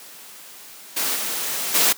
white noise with level steps, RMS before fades -23 / -26 / -17 dBFS, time 0.96-1.93 s, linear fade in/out 10 ms, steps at 1.15 / 1.74 s, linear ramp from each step 10 ms, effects white hiss -42 dBFS RMS until 1.97 s + high-pass 200 Hz 12 dB/octave

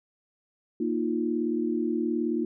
sine chord, Bb suspended fourth, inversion none, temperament just, 233.1 / 310.8 / 349.6 Hz, Bb3 / Eb4 / F4, 0 / -2 / +2 cents, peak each -29 dBFS, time 0.8-2.45 s, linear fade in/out 5 ms, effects none

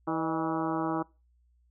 harmonic tone with a mistuned harmonic, 162 Hz, E3, 30 cents flat, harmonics 1 / 2 / 3 / 4 / 5 / 6 / 7 / 8 / 9, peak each -39 / -30 / -40 / -38 / -36 / -38 / -38 / -39 / -48 dBFS, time 0.07-1.03 s, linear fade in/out 10 ms, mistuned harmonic 4, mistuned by -68 cents, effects noise-tail reverb RT60 0.3 s tail -24 dB re dry + added 60 Hz sine -63 dBFS peak until 1.7 s

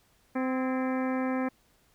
harmonic tone with a mistuned harmonic, 258.9 Hz, C4, 18 cents flat, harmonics 1 / 2 / 3 / 4 / 5 / 6 / 7 / 8 / 9, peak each -28 / -34 / -38 / -40 / -42 / -44 / -45 / -46 / -47 dBFS, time 0.35-1.49 s, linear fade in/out 10 ms, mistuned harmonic 6, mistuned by +82 cents, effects pink hiss -66 dBFS RMS until 1.94 s

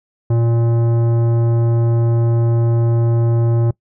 sine tone with tanh clipping, 116.54 Hz, A#2, in tune, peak -14 dBFS, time 0.3-3.71 s, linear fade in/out 5 ms, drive 14 dB, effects noise-tail reverb RT60 0.1 s tail -23 dB re dry

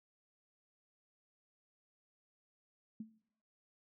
sine tone with exponential decay, 219.3 Hz, A3, 6 cents flat, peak -38 dBFS, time 3-3.11 s, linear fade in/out 5 ms, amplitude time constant 23 ms, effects noise-tail reverb RT60 0.7 s tail -20 dB re dry

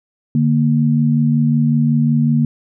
sine tone pair together, 147.69 / 233.1 Hz, D3 / A#3, +10 / 0 cents, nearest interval minor sixth, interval 790 cents, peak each -14 dBFS, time 0.35-2.45 s, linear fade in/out 2 ms, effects none

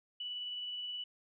sine tone with tremolo, 2960 Hz, F#7, in tune, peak -37 dBFS, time 0.2-1.04 s, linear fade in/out 5 ms, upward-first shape triangle, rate 19 Hz, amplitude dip 25%, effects none

